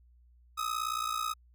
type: ring-modulated tone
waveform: 45% pulse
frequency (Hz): 1263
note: D#6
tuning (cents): +26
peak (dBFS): -28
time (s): 0.57-1.34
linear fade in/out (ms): 20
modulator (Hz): 29.2
effects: added 60 Hz sine -58 dBFS peak until 1.54 s